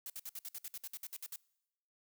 blue noise bursts, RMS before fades -44 dBFS, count 14, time 0.06-1.36 s, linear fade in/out 2 ms, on 39 ms, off 58 ms, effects noise-tail reverb RT60 0.9 s tail -24 dB re dry

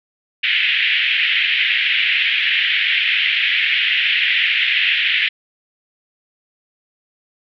white band-pass noise, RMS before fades -17 dBFS, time 0.43-5.29 s, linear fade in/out 10 ms, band 1800 to 3200 Hz, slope 48 dB/octave, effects none

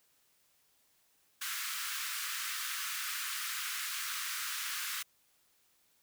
pink high-pass noise, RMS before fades -38 dBFS, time 1.41-5.03 s, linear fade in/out 10 ms, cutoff 1200 Hz, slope 48 dB/octave, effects white hiss -71 dBFS RMS until 6.02 s

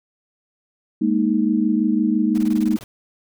sine chord, Ab suspended second, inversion none, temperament just, 207.7 / 233.6 / 311.5 Hz, Ab3 / Bb3 / Eb4, 0 / +4 / +2 cents, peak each -20 dBFS, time 1.01-2.77 s, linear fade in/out 10 ms
pink noise bursts, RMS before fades -39 dBFS, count 10, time 2.35-2.839 s, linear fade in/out 0 ms, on 30 ms, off 21 ms
effects none

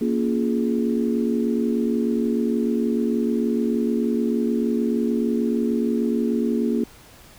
sine chord, Bb minor seventh, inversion none, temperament just, 233.1 / 279.7 / 349.6 / 419.5 Hz, Bb3 / Db4 / F4 / Ab4, 0 / +16 / +2 / +17 cents, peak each -21 / -27 / -27 / -27 dBFS, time 0.01-6.84 s, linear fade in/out 5 ms, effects pink hiss -48 dBFS RMS until 7.38 s

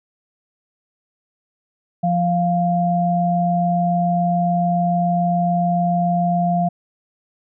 sine tone pair together, 174.61 / 698.4 Hz, F3 / F5, 0 / 0 cents, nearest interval 2 octaves, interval 2400 cents, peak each -18 dBFS, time 2.03-6.69 s, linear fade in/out 10 ms, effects none

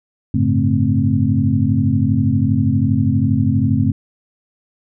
sine tone cluster, 96.8 / 109.2 / 141.8 / 219.3 / 262 Hz, G2 / A2 / C#3 / A3 / C4, -21 / -13 / +40 / -6 / +2 cents, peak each -19 dBFS, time 0.34-3.92 s, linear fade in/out 5 ms, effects none

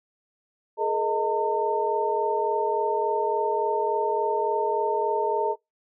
sine tone cluster, 421.6 / 465.1 / 625 / 907 Hz, G#4 / A#4 / D#5 / A#5, +26 / -4 / +8 / -48 cents, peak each -26 / -30 / -30 / -25 dBFS, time 0.77-5.56 s, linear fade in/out 50 ms, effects noise-tail reverb RT60 0.2 s tail -26 dB re dry

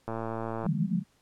click train, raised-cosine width 1 ms, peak -20 dBFS, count 67, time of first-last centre 0.08-0.664 s, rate 113 Hz
pink band-pass noise, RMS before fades -28 dBFS, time 0.63-1.04 s, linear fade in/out 50 ms, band 150 to 220 Hz, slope 96 dB/octave
effects pink hiss -67 dBFS RMS until 1.21 s + low-pass 11000 Hz 12 dB/octave

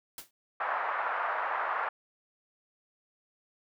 white noise with exponential decay, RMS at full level -38 dBFS, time 0.18-0.31 s, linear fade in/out 2 ms, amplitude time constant 28 ms
pink band-pass noise, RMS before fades -32 dBFS, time 0.6-1.89 s, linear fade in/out 5 ms, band 760 to 1600 Hz, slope 24 dB/octave
effects none

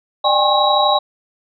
sine tone cluster, 598 / 789 / 821 / 1078 / 3864 Hz, D5 / G5 / G#5 / C#6 / B7, +31 / +11 / -20 / -49 / -39 cents, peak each -18 dBFS, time 0.24-0.99 s, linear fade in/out 10 ms, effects none

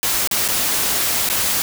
white noise with dropouts, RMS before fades -19 dBFS, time 0.03-1.62 s, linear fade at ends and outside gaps 0 ms, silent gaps 0.274-0.312 / 0.479-0.486 / 1.289-1.299 s, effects none

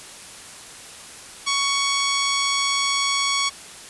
10% pulse tone, 1116 Hz, C#6, 11 cents sharp, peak -11 dBFS, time 1.46-3.5 s, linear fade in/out 20 ms, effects white hiss -40 dBFS RMS until 3.89 s + resampled to 24000 Hz

